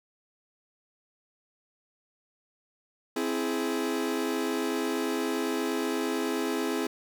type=chord; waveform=40% pulse; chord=C augmented; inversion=none; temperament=equal with one note detuned; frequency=261.6 / 329.6 / 418.7 Hz; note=C4 / E4 / G#4; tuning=0 / 0 / +14 cents; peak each=-31 dBFS; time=3.16-6.87 s; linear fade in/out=5 ms; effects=none